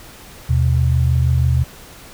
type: tone pair together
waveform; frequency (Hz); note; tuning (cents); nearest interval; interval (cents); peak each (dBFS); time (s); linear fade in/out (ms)
sine; 79.7 / 125.82; D#2 / B2; +42 / +33; minor sixth; 791; -15; 0.49-1.64; 10
effects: pink hiss -40 dBFS RMS until 2.13 s